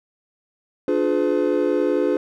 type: chord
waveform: triangle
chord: D diminished seventh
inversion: none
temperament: just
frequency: 293.7 / 352.4 / 422.9 / 507.5 Hz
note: D4 / F4 / Ab4 / Cb5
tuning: 0 / +16 / +31 / +47 cents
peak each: -21 dBFS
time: 0.88-2.17 s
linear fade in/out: 2 ms
effects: none